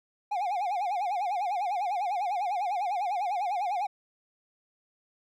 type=tone with vibrato; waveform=triangle; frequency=768 Hz; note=G5; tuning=36 cents flat; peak=-25 dBFS; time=0.31-3.87 s; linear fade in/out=10 ms; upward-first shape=sine; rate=10 Hz; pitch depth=170 cents each way; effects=none